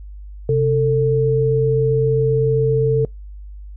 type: tone pair together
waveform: sine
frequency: 132.2 / 446.2 Hz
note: C3 / A4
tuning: +18 / +24 cents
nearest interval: octave + major sixth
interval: 2106 cents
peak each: -17 / -15 dBFS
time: 0.49-3.05 s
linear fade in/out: 2 ms
effects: noise-tail reverb RT60 0.2 s tail -26 dB re dry + added 50 Hz sine -32 dBFS peak until 3.76 s